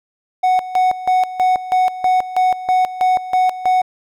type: tone with tremolo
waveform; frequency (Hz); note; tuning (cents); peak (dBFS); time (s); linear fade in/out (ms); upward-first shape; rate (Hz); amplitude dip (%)
triangle; 740; F#5; 0; -9; 0.43-3.82; 10; square; 3.1; 80
effects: none